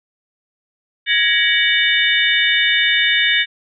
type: tone cluster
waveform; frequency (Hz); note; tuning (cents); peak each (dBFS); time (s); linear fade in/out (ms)
sine; 1670 / 1886 / 2266 / 2956 / 3619; G#6 / A#6 / C#7 / F#7 / A7; +9 / +20 / +37 / -2 / +48; -19; 1.06-3.46; 50
effects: none